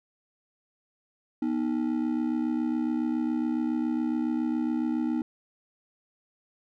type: ring-modulated tone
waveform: triangle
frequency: 277.2 Hz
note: C#4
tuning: in tune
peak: -20 dBFS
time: 1.42-5.22 s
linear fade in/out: 2 ms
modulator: 33.6 Hz
effects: none